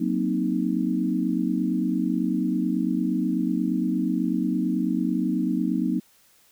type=chord; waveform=sine; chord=C half-diminished seventh; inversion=second; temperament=equal; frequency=185 / 233.1 / 261.6 / 311.1 Hz; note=Gb3 / Bb3 / C4 / Eb4; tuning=0 / 0 / 0 / 0 cents; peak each=-27 dBFS; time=0-6 s; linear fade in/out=10 ms; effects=white hiss -59 dBFS RMS until 6.51 s